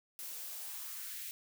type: noise with high-pass filter sweep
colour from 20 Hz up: blue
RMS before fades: -44 dBFS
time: 0.19-1.31 s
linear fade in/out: 0 ms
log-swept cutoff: 310 to 2300 Hz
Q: 2
effects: none